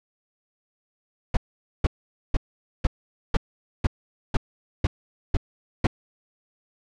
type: noise bursts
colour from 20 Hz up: brown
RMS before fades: -19 dBFS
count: 10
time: 1.34-5.87 s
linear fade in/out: 5 ms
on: 30 ms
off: 470 ms
effects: low-pass 5000 Hz 12 dB/octave